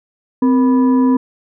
sine tone with frequency modulation, 258.4 Hz, C4, 21 cents flat, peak -9 dBFS, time 0.42-1.17 s, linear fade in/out 5 ms, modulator 727 Hz, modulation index 0.44, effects none

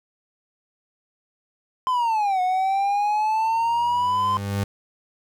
triangle linear two-way sweep, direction down then up, 1036 to 728 to 1036 Hz, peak -17 dBFS, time 1.87-4.37 s, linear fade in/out 0 ms, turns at 2.41 s
30% pulse tone with exponential growth, 100.1 Hz, G2, 37 cents sharp, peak -18 dBFS, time 3.44-4.64 s, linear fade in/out 5 ms, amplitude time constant 260 ms
effects none

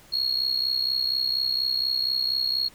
sine tone with amplitude modulation, 4300 Hz, C8, 47 cents sharp, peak -17 dBFS, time 0.12-2.69 s, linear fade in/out 20 ms, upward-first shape sine, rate 64.2 Hz, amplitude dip 85%, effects tanh soft clip ceiling -18 dBFS + pink hiss -52 dBFS RMS until 2.74 s

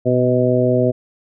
harmonic tone with a mistuned harmonic, 125.5 Hz, B2, 28 cents sharp, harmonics 1 / 2 / 3 / 4 / 5, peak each -19 / -19 / -19 / -19 / -19 dBFS, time 0.05-0.92 s, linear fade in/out 20 ms, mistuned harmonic 1, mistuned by -32 cents, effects none

